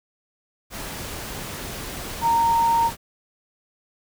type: tone in noise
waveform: sine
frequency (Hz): 924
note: A#5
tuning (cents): -16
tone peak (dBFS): -16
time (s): 2.21-2.91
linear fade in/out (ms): 50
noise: pink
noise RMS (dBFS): -33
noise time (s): 0.7-2.97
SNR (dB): +14
effects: none